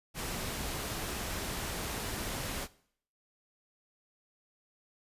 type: noise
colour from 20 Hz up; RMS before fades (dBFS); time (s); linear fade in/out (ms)
pink; -37; 0.14-2.68; 50
effects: noise-tail reverb RT60 0.6 s tail -19 dB re dry + resampled to 32000 Hz